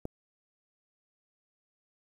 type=click; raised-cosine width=2 ms; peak=-22 dBFS; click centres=0.054 s; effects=9-bit